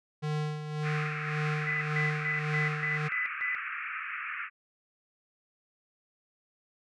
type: tone with tremolo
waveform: square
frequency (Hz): 151.5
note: D#3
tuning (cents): -46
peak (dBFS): -29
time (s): 0.22-3.09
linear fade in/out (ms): 20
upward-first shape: sine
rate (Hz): 1.8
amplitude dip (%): 60
type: band-pass noise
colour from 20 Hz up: pink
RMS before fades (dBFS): -37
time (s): 0.82-4.5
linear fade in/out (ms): 50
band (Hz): 1200 to 2600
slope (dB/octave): 96
type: tone bursts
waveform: sine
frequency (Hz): 2000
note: B6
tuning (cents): +21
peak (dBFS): -29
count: 7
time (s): 1.67-3.55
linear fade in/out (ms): 0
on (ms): 140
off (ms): 150
effects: low-pass 5000 Hz 12 dB/octave